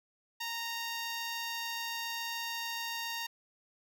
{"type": "tone", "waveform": "10% pulse", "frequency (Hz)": 927, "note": "A#5", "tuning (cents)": -10, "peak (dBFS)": -27, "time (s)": [0.4, 3.27], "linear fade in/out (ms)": 10, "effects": []}